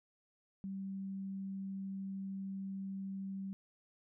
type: tone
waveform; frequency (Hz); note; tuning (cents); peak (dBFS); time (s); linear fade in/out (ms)
sine; 193.8; G3; -20; -39; 0.64-3.53; 0
effects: none